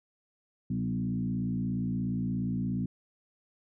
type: tone with frequency modulation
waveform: sine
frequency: 189.1 Hz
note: F#3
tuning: 38 cents sharp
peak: -28 dBFS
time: 0.7-2.86 s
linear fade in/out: 5 ms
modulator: 57 Hz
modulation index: 1.3
effects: none